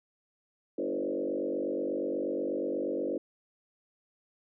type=tone with frequency modulation; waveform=sine; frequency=415.3 Hz; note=G#4; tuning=in tune; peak=-29 dBFS; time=0.78-3.18 s; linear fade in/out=5 ms; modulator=48.3 Hz; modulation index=3; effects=none